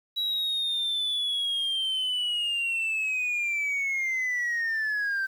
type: linear sweep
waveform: sine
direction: down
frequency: 3900 to 1549 Hz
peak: -23 dBFS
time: 0.16-5.27 s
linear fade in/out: 20 ms
effects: tanh soft clip ceiling -24 dBFS + 9-bit